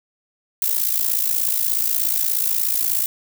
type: noise with amplitude modulation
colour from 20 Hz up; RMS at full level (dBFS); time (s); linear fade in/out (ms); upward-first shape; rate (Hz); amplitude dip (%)
violet; -17; 0.62-3.06; 2; sine; 56.7; 75
effects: none